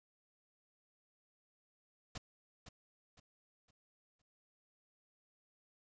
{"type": "noise with echo", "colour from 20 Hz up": "pink", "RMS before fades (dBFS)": -44, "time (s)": [2.15, 2.18], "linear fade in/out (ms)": 5, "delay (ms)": 510, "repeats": 4, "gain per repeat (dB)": -9, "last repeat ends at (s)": 4.22, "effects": ["resampled to 16000 Hz"]}